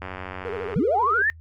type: click train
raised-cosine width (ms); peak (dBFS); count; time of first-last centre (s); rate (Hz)
0.5; -18; 68; 0.02-0.74; 93
type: tone with vibrato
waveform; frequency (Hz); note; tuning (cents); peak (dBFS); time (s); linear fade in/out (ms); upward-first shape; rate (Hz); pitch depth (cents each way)
triangle; 440; A4; 0; -27; 0.45-1.22; 2; sine; 13; 170
type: linear sweep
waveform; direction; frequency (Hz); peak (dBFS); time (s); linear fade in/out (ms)
sine; up; 123.47 to 1851; -18; 0.76-1.3; 0
effects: noise-tail reverb RT60 0.1 s tail -26 dB re dry + added 81 Hz sine -42 dBFS peak until 1.4 s